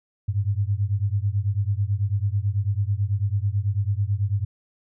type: beating tone pair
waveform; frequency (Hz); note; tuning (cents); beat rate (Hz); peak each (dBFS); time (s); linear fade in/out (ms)
sine; 97.1 / 106.2; G2 / G#2; -16 / +39; 9.1; -23 / -24; 0.28-4.45; 10
effects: none